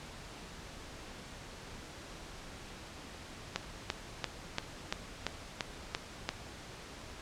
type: click train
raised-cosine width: 0.2 ms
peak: -14 dBFS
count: 9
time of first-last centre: 3.56-6.29 s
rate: 2.93 Hz
effects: pink hiss -48 dBFS RMS until 7.21 s + low-pass 7000 Hz 12 dB/octave